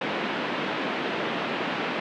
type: band-pass noise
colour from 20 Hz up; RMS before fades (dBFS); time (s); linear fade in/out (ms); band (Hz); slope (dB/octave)
pink; -29; 0.01-2; 5; 200 to 3200; 24
effects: none